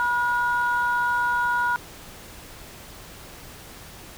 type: tone pair together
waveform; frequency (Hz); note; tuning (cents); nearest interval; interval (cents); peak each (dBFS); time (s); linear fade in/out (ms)
sine; 970 / 1438.3; B5 / F#6; -31 / -49; perfect fifth; 682; -22; 0-1.76; 0
effects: tanh soft clip ceiling -14 dBFS + pink hiss -43 dBFS RMS until 4.17 s